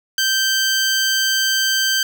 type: tone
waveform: 15% pulse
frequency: 1560 Hz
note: G6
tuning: 9 cents flat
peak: -9 dBFS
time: 0.18-2.03 s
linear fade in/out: 2 ms
effects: none